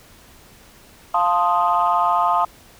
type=chord; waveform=sine; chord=F dominant seventh; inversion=none; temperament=equal; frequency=698.5 / 880 / 1046.5 / 1244.5 Hz; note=F5 / A5 / C6 / Eb6; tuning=0 / 0 / 0 / 0 cents; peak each=-20 dBFS; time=1.14-2.45 s; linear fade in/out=5 ms; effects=tanh soft clip ceiling -7 dBFS + pink hiss -48 dBFS RMS until 2.79 s